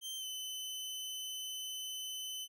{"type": "tone with pitch glide", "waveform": "sawtooth", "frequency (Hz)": [3133, 3035], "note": ["G7", "F#7"], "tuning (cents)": [-2, 43], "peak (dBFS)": -37, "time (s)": [0.01, 2.48], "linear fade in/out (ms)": 50, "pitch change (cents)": -55, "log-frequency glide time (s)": [0.17, 0.25], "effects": []}